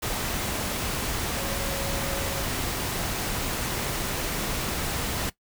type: tone in noise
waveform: sine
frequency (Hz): 550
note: C#5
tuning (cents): -14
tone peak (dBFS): -35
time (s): 1.36-2.44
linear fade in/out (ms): 10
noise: pink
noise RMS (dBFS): -29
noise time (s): 0.02-5.3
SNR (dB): -9
effects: noise-tail reverb RT60 0.1 s tail -18 dB re dry